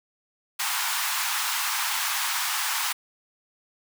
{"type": "high-pass noise", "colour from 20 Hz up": "pink", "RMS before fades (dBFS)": -27, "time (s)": [0.59, 2.93], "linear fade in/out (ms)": 10, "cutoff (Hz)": 850, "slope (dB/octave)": 48, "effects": []}